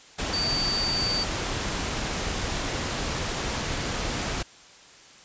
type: tone in noise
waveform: sine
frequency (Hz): 4600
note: D8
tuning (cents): -37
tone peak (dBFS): -25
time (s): 0.33-1.24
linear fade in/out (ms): 10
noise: pink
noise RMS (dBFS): -29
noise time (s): 0.18-4.43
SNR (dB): +1
effects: white hiss -50 dBFS RMS until 5.24 s + resampled to 16000 Hz